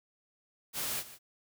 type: noise with echo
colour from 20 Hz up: white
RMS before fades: -35 dBFS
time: 0.73-1.04 s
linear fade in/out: 50 ms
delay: 150 ms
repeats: 1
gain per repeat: -15 dB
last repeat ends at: 1.19 s
effects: none